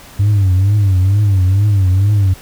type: tone with vibrato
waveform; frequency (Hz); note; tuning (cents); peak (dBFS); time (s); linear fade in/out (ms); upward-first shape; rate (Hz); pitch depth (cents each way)
sine; 98; G2; 0; -6; 0.19-2.34; 10; triangle; 2.2; 140
effects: tanh soft clip ceiling -7 dBFS + pink hiss -38 dBFS RMS until 2.41 s